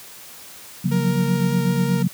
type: chord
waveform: sine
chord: Gb major seventh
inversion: second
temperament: equal with one note detuned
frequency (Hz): 138.59 / 176.75 / 185 / 233.1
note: Db3 / F3 / Gb3 / Bb3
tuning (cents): 0 / +21 / 0 / 0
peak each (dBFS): -22 / -22 / -22 / -26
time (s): 0.84-2.08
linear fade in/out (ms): 10
type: tone with vibrato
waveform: sawtooth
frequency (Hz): 466.9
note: A#4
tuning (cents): +3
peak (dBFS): -23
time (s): 0.91-2.03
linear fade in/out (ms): 10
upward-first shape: sine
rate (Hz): 5.2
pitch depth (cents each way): 10
effects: white hiss -41 dBFS RMS until 2.13 s + high-pass 60 Hz 12 dB/octave